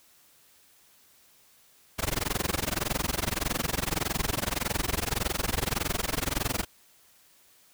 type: noise with amplitude modulation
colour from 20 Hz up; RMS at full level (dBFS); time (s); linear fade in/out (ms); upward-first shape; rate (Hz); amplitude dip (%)
pink; -26; 1.98-6.65; 20; sine; 21.7; 100
effects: white hiss -60 dBFS RMS until 7.73 s